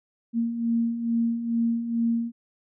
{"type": "beating tone pair", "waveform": "sine", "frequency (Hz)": [230, 232.3], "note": ["A#3", "A#3"], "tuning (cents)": [-23, -6], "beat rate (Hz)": 2.3, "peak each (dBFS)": [-30, -23], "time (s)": [0.33, 2.32], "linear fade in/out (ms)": 50, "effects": []}